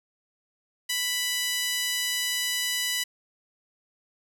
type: tone with high-pass filter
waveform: 5% pulse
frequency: 989 Hz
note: B5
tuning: 2 cents sharp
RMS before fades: -28 dBFS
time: 0.89-3.04 s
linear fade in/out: 10 ms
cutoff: 2300 Hz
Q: 2.9
effects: none